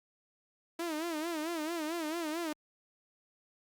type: tone with vibrato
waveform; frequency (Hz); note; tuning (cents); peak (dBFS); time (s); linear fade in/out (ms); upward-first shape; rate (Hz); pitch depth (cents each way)
sawtooth; 323.3; E4; -34; -30; 0.79-2.53; 5; sine; 4.5; 120
effects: Opus 48 kbps